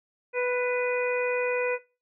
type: harmonic tone with a mistuned harmonic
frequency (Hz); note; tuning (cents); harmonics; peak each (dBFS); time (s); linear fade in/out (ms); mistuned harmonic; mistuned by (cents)
493.9; B4; 0; 1 / 2 / 3 / 4 / 5; -25 / -36 / -36 / -35 / -31; 0.33-1.79; 50; 4; +22
effects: noise-tail reverb RT60 0.3 s tail -20 dB re dry